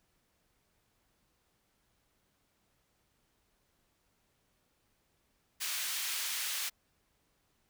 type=high-pass noise; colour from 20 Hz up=pink; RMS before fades=-36 dBFS; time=5.6-6.7 s; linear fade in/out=20 ms; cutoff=2200 Hz; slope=12 dB/octave; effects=pink hiss -75 dBFS RMS until 7.69 s